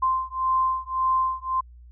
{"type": "beating tone pair", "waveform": "sine", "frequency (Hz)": [1042, 1043.8], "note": ["C6", "C6"], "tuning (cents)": [-7, -4], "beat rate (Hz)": 1.8, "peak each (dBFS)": -24, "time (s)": [0.02, 1.61], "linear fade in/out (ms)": 10, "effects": ["added 60 Hz sine -44 dBFS peak until 1.91 s"]}